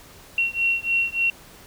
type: beating tone pair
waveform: sine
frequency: 2732 / 2735.4 Hz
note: F7 / F7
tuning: -39 / -37 cents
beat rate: 3.4 Hz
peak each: -23 dBFS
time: 0.38-1.3 s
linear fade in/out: 2 ms
effects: pink hiss -47 dBFS RMS until 1.66 s